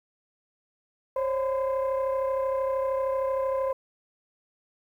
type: tone cluster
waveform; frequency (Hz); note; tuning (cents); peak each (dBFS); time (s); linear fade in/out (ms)
sine; 533 / 566 / 1018; C5 / C#5 / C6; +32 / +36 / -48; -24 / -33 / -31; 1.16-3.73; 5
effects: tanh soft clip ceiling -20 dBFS + 10-bit